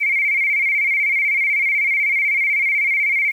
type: tone with vibrato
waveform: sine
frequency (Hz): 2217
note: C#7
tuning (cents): 0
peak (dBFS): -15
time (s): 0-3.32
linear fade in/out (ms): 20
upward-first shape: square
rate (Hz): 16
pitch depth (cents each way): 63
effects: 8-bit